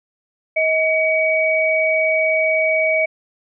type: tone pair together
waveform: sine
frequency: 635.3 / 2264 Hz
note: D#5 / C#7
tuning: +36 / +36 cents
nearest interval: octave + minor seventh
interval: 2200 cents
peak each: -17 dBFS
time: 0.56-3.06 s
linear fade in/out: 10 ms
effects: none